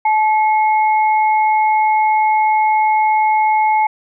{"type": "tone pair together", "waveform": "sine", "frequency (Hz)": [863, 2171], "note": ["A5", "C#7"], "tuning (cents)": [-34, -37], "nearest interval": "octave + major third", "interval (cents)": 1597, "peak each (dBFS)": [-11, -22], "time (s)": [0.05, 3.87], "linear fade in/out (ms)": 5, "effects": []}